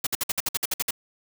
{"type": "noise bursts", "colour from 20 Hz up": "white", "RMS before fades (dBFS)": -25, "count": 11, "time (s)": [0.04, 0.908], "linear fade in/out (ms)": 5, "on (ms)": 28, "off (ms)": 56, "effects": []}